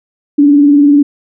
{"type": "tone with vibrato", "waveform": "sine", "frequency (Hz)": 288.2, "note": "D4", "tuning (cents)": -33, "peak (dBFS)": -3, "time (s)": [0.38, 1.03], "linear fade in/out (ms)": 10, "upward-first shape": "triangle", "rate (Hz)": 20, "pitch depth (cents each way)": 63, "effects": []}